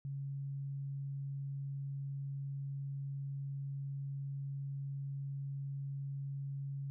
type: tone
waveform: sine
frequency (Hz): 138.59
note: C#3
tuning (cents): 0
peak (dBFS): -38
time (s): 0.05-6.9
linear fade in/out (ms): 0
effects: none